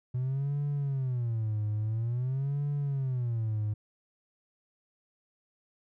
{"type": "tone with vibrato", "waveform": "triangle", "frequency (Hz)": 123.47, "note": "B2", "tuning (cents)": 0, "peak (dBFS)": -25, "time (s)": [0.14, 3.74], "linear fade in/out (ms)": 10, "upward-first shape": "sine", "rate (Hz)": 0.49, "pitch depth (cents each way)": 270, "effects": ["tanh soft clip ceiling -23 dBFS"]}